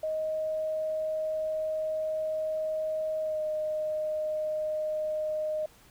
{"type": "tone with pitch glide", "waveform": "sine", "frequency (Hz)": [626, 616.7], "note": ["D#5", "D#5"], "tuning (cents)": [10, -16], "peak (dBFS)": -28, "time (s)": [0.03, 5.66], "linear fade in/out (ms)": 5, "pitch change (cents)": -26, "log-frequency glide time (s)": [3.22, 3.41], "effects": ["pink hiss -58 dBFS RMS until 5.9 s"]}